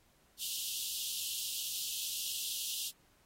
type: high-pass noise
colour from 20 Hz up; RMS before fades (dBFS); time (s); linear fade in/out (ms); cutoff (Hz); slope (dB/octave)
pink; -39; 0.38-2.92; 50; 2800; 96
effects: pink hiss -69 dBFS RMS until 3.25 s + AAC 48 kbps